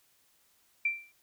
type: tone with exponential decay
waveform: sine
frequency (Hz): 2352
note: D7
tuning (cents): +2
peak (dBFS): -23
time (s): 0.85-1.12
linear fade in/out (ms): 5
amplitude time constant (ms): 57
effects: white hiss -68 dBFS RMS until 1.22 s